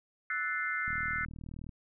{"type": "chord", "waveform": "sine", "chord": "F# half-diminished seventh", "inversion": "third", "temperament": "equal", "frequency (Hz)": [1318.5, 1480, 1760, 2093], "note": ["E6", "F#6", "A6", "C7"], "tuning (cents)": [0, 0, 0, 0], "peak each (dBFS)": [-39, -35, -38, -35], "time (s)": [0.3, 1.25], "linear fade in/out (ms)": 2}
{"type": "click train", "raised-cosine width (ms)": 5, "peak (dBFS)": -32, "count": 33, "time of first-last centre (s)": [0.88, 1.692], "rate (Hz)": 39.4}
{"effects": []}